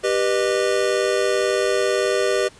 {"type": "chord", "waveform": "square", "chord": "G augmented", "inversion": "none", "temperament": "just", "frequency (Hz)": [392, 490, 612.5], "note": ["G4", "B4", "D#5"], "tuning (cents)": [0, -14, -27], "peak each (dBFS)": [-22, -23, -24], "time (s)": [0.03, 2.49], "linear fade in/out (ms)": 20, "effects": ["pink hiss -48 dBFS RMS until 2.59 s", "resampled to 22050 Hz"]}